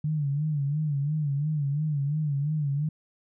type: tone with vibrato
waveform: sine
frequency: 147.1 Hz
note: D3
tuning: 3 cents sharp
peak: -24 dBFS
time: 0.04-2.89 s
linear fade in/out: 5 ms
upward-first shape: sine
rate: 2.9 Hz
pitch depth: 100 cents each way
effects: none